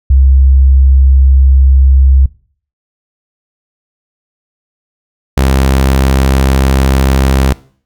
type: tone pair in turn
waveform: sine / sawtooth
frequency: 66.7 / 66.7 Hz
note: C2 / C2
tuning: +34 / +34 cents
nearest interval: unison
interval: 0 cents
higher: neither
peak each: -3 dBFS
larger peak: neither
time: 0.1-2.26 / 5.37-7.53 s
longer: neither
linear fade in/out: 5 ms
effects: noise-tail reverb RT60 0.5 s tail -21 dB re dry